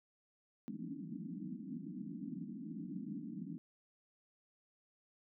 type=band-pass noise; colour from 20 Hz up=pink; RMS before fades=-45 dBFS; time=0.68-3.58 s; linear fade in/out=0 ms; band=160 to 310 Hz; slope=96 dB/octave; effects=none